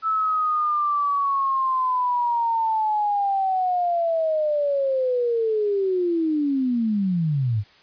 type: linear sweep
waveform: sine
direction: down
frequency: 1316 to 98 Hz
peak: -19 dBFS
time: 0.02-7.64 s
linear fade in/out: 50 ms
effects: white hiss -53 dBFS RMS until 7.82 s + resampled to 11025 Hz